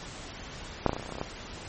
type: clicks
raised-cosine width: 1 ms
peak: -7 / -12 / -17 / -19 / -25 / -27 / -25 / -25 / -21 / -26 / -21 / -16 dBFS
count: 12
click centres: 0.863 / 0.894 / 0.932 / 0.965 / 0.997 / 1.027 / 1.061 / 1.092 / 1.123 / 1.154 / 1.184 / 1.214 s
effects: pink hiss -42 dBFS RMS until 1.68 s + MP3 32 kbps